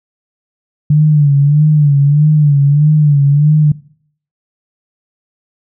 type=tone with vibrato; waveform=sine; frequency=146.83 Hz; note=D3; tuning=in tune; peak=-5 dBFS; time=0.9-3.72 s; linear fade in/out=5 ms; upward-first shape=sine; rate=1.6 Hz; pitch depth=77 cents each way; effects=noise-tail reverb RT60 0.6 s tail -21 dB re dry